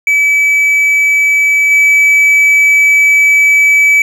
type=tone with level steps; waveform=triangle; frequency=2295 Hz; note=D7; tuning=40 cents flat; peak=-5 / -3 dBFS; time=0.07-4.02 s; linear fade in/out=2 ms; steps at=1.7 s; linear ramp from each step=20 ms; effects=none